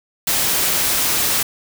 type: noise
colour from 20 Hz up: white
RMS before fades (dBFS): -18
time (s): 0.27-1.43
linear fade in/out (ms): 5
effects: none